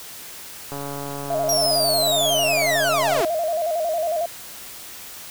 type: click train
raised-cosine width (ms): 1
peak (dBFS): -18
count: 352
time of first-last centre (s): 0.72-3.209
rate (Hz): 141
type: tone with vibrato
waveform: sine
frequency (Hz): 655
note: E5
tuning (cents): -11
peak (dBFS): -20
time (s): 1.3-4.26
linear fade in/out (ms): 5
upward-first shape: square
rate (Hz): 11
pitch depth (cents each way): 78
type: linear sweep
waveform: sawtooth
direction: down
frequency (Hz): 5720 to 310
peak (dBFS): -17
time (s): 1.49-3.25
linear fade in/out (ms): 2
effects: white hiss -38 dBFS RMS until 5.3 s